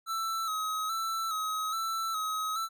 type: tone with vibrato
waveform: square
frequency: 1300 Hz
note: E6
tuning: 24 cents flat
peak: -31 dBFS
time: 0.06-2.69 s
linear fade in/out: 50 ms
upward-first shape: square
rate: 1.2 Hz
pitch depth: 39 cents each way
effects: none